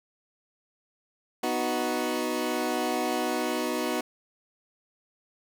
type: chord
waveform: 20% pulse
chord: B major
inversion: none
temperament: equal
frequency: 246.9 / 311.1 / 370 Hz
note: B3 / D#4 / F#4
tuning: 0 / 0 / 0 cents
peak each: -26 dBFS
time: 1.43-4.01 s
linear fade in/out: 5 ms
effects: none